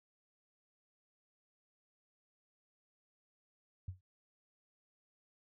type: tone with exponential decay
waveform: sine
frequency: 92.5 Hz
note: F#2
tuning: in tune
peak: -36 dBFS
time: 3.88-4.01 s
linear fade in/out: 5 ms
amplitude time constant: 27 ms
effects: none